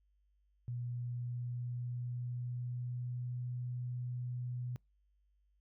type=tone with pitch glide; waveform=sine; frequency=121.4 to 123.45 Hz; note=B2 to B2; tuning=-29 to 0 cents; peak=-37 dBFS; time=0.68-4.76 s; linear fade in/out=0 ms; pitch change=+29 cents; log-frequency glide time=0.82-3.43 s; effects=noise-tail reverb RT60 0.2 s tail -26 dB re dry + added 50 Hz sine -70 dBFS peak until 5.6 s